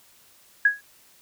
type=tone with exponential decay; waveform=sine; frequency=1661.2 Hz; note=G#6; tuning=in tune; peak=-11 dBFS; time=0.65-0.81 s; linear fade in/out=5 ms; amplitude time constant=34 ms; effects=white hiss -56 dBFS RMS until 1.21 s